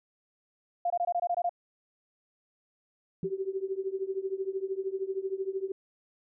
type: tone bursts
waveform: sine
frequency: 700 Hz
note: F5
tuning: 4 cents sharp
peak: -25 dBFS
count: 9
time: 0.85-1.494 s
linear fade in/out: 5 ms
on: 52 ms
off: 22 ms
type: tone with exponential decay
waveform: sine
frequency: 173.1 Hz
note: F3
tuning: 15 cents flat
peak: -28 dBFS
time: 3.23-3.32 s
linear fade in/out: 2 ms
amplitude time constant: 19 ms
type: tone with tremolo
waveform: sine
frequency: 384.8 Hz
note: G4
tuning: 32 cents flat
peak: -26 dBFS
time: 3.24-5.72 s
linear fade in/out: 5 ms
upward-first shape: triangle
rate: 13 Hz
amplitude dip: 95%
effects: none